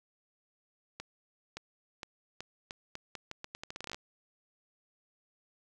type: accelerating click train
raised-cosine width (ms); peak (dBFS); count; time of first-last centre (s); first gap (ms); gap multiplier
0.2; -23; 20; 1-3.945; 570; 0.81
effects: none